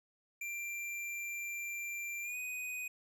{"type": "tone with pitch glide", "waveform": "square", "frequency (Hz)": [2366, 2494], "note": ["D7", "D#7"], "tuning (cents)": [12, 3], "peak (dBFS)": -39, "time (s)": [0.41, 2.88], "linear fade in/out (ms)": 5, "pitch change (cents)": 91, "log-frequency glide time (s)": [2.22, 2.37], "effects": []}